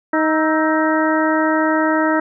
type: harmonic tone with a mistuned harmonic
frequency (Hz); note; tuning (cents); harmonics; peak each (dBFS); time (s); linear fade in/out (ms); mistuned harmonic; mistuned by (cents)
313.4; D#4; +13; 1 / 2 / 3 / 4 / 5 / 6; -17 / -20 / -22 / -23 / -24 / -25; 0.13-2.2; 5; 4; +74
effects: none